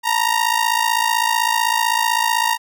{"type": "ring-modulated tone", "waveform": "sawtooth", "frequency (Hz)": 932.3, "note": "A#5", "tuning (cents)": 0, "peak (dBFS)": -9, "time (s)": [0.03, 2.58], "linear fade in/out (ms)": 50, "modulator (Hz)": 27.9, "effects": []}